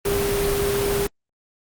sine tone in noise, 401.8 Hz, G4, 43 cents sharp, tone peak -21 dBFS, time 0.05-1.07 s, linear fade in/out 5 ms, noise pink, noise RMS -25 dBFS, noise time 0.05-1.07 s, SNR +1 dB, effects Opus 32 kbps

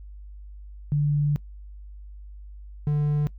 sine / triangle tone pair in turn, 146.4 / 147.84 Hz, D3 / D3, -5 / +12 cents, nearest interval unison, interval 17 cents, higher second, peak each -19 / -18 dBFS, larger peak second, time 0.92-1.36 / 2.87-3.27 s, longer first, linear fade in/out 0 ms, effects noise-tail reverb RT60 0.1 s tail -21 dB re dry + added 50 Hz sine -39 dBFS peak until 3.38 s

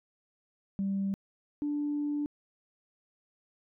sine tone pair in turn, 196 / 293 Hz, G3 / D4, 0 / -4 cents, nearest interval perfect fifth, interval 696 cents, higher second, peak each -27 / -28 dBFS, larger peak first, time 0.79-1.14 / 1.62-2.26 s, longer second, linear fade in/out 0 ms, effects tanh soft clip ceiling -24 dBFS

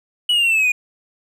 triangle exponential sweep, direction down, 2960 to 2433 Hz, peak -12 dBFS, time 0.29-0.72 s, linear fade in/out 5 ms, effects none

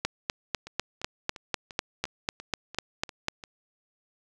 two click trains, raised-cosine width 0.2 ms, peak -9 / -24 dBFS, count 14 / 9, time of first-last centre 0.05-3.284 / 0.67-3.438 s, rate 4.02 / 2.89 Hz, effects none

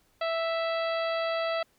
harmonic tone, 659.3 Hz, E5, in tune, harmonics 1 / 2 / 3 / 4 / 5 / 6 / 7, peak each -28 / -34 / -38 / -40 / -42 / -44 / -45 dBFS, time 0.21-1.63 s, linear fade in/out 5 ms, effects pink hiss -67 dBFS RMS until 1.78 s

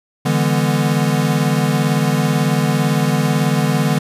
square chord, E dominant seventh, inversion third, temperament equal with one note detuned, 146.83 / 164.81 / 203.7 / 246.9 Hz, D3 / E3 / G#3 / B3, 0 / 0 / -33 / 0 cents, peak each -18 / -20 / -22 / -22 dBFS, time 0.25-3.99 s, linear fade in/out 10 ms, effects resampled to 32000 Hz

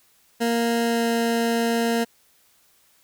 20% pulse tone with pitch glide, 233.1 to 231.8 Hz, A#3 to A#3, 0 to -10 cents, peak -15 dBFS, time 0.4-2.05 s, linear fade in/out 20 ms, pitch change -10 cents, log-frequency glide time 0.83-1.06 s, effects white hiss -60 dBFS RMS until 3.03 s

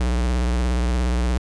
square tone with vibrato, 60.8 Hz, B1, 26 cents flat, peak -19 dBFS, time 0-1.38 s, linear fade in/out 5 ms, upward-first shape sine, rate 17 Hz, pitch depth 88 cents each way, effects resampled to 22050 Hz

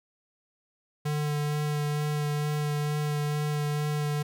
square tone with vibrato, 148.6 Hz, D3, 21 cents sharp, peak -27 dBFS, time 1.05-4.23 s, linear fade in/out 10 ms, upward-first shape sine, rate 2.2 Hz, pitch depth 12 cents each way, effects none

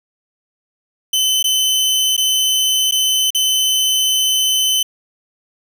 sawtooth tone with dropouts, 3045 Hz, F#7, 49 cents sharp, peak -10 dBFS, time 1.13-4.83 s, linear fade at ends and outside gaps 5 ms, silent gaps 1.428-1.441 / 2.166-2.177 / 2.912-2.921 / 3.305-3.347 s, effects none

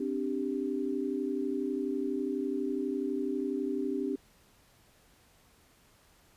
sine chord, C suspended second, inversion none, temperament equal, 261.6 / 293.7 / 392 Hz, C4 / D4 / G4, 0 / 0 / 0 cents, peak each -34 dBFS, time 0-4.16 s, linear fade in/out 5 ms, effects pink hiss -63 dBFS RMS until 6.36 s + resampled to 32000 Hz

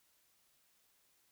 silence, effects white hiss -73 dBFS RMS until 1.31 s

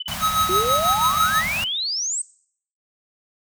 sine tone bursts, 2998 Hz, F#7, 22 cents sharp, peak -25 dBFS, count 3, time 0-0.137 s, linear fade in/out 5 ms, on 25 ms, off 31 ms
pink band-stop noise, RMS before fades -29 dBFS, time 0.08-1.64 s, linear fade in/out 0 ms, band 230 to 610 Hz, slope 48 dB/octave
square tone with tremolo, 1277 Hz, D#6, 45 cents sharp, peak -16 dBFS, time 0.2-1.43 s, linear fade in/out 50 ms, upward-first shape sine, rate 6.1 Hz, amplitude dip 60%
sine exponential sweep, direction up, 352.7 to 8410 Hz, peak -22 dBFS, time 0.49-2.22 s, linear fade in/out 5 ms
effects noise-tail reverb RT60 0.6 s tail -21 dB re dry + high-pass 60 Hz 12 dB/octave

